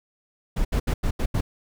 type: noise bursts at uneven times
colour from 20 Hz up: brown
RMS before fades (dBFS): -22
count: 6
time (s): 0.56-0.65 / 0.72-0.8 / 0.87-0.94 / 1.03-1.11 / 1.19-1.26 / 1.34-1.41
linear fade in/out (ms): 10
effects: none